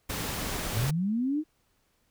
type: noise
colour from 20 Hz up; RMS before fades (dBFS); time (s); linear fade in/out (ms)
pink; -33; 0.09-0.91; 10
type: linear sweep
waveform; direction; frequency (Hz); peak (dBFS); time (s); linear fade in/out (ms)
sine; up; 93.4 to 318.3; -25; 0.73-1.44; 50
effects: pink hiss -71 dBFS RMS until 2.1 s